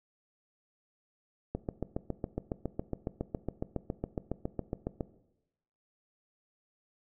click train, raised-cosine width 2 ms, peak -19 dBFS, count 26, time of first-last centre 1.55-5.008 s, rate 7.23 Hz, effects noise-tail reverb RT60 0.9 s tail -17 dB re dry

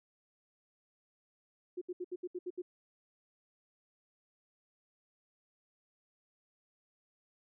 sine tone bursts, 359.5 Hz, F#4, 50 cents flat, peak -36 dBFS, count 8, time 1.77-2.62 s, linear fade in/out 10 ms, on 45 ms, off 70 ms, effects none

